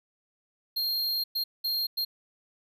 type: tone bursts at uneven times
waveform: square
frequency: 4215 Hz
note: C8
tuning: 12 cents sharp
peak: -27 dBFS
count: 4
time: 0.76-1.24 / 1.35-1.44 / 1.64-1.87 / 1.97-2.05 s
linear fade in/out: 10 ms
effects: none